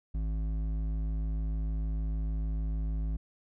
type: tone with hard clipping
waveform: sine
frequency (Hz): 53.3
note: G#1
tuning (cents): +46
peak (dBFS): -31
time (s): 0.14-3.17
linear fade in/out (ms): 10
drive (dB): 9
effects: none